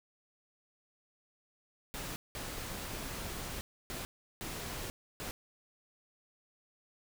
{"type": "noise bursts at uneven times", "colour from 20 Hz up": "pink", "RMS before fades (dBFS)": -41, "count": 5, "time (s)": [[1.94, 2.16], [2.35, 3.61], [3.9, 4.05], [4.41, 4.9], [5.2, 5.31]], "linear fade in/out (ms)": 0, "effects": []}